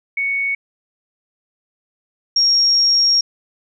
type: tone pair in turn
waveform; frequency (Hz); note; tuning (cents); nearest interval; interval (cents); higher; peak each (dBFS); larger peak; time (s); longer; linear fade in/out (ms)
sine; 2222 / 5575; C#7 / F8; +4 / -4; octave + major third; 1592; second; -17 / -11; second; 0.17-0.55 / 2.36-3.21; second; 5
effects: none